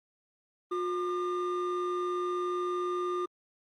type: tone pair together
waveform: triangle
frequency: 358.3 / 1205.2 Hz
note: F4 / D6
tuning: +44 / +44 cents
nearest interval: octave + major sixth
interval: 2100 cents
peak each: -28 / -31 dBFS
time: 0.71-3.26 s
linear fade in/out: 10 ms
effects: tanh soft clip ceiling -23 dBFS + Opus 32 kbps